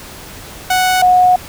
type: tone pair in turn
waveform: sawtooth / sine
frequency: 740 / 728.5 Hz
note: F#5 / F#5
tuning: 0 / -27 cents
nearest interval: unison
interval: 27 cents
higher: first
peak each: -7 / -6 dBFS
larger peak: second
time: 0.7-1.02 / 1.02-1.36 s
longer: second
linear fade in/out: 5 ms
effects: pink hiss -33 dBFS RMS until 1.48 s